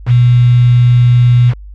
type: tone with quantisation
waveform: sine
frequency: 121.9 Hz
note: B2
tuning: 22 cents flat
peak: -4 dBFS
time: 0.06-1.54 s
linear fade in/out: 50 ms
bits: 4
effects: added 50 Hz sine -28 dBFS peak until 1.74 s + low-pass 3000 Hz 12 dB/octave